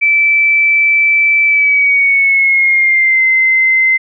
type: tone with pitch glide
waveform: sine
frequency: 2321 to 2068 Hz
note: D7 to C7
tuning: -21 to -21 cents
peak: -7 dBFS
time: 0.01-3.98 s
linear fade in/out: 20 ms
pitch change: -200 cents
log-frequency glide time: 1.45-3.23 s
effects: none